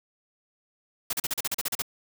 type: noise bursts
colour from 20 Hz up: white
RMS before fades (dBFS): -28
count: 11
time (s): 1.1-1.821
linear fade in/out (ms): 5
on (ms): 31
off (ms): 38
effects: none